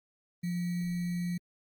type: tone with sample-and-hold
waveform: sine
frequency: 175.4 Hz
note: F3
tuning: 8 cents sharp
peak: -30 dBFS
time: 0.43-1.38 s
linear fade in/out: 10 ms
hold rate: 2100 Hz
effects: Opus 32 kbps